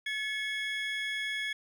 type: tone cluster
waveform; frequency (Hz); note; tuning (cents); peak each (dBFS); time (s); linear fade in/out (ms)
triangle; 1717 / 2195 / 3345; A6 / C#7 / G#7; -43 / -18 / +12; -34 / -34 / -36; 0.06-1.53; 5
effects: none